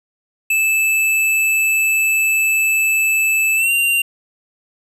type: tone with pitch glide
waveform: square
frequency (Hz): 2625 to 2773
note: E7 to F7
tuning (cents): -8 to -13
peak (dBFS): -14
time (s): 0.5-4.02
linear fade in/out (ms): 5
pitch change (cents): +95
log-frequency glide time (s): 3.56-3.71
effects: none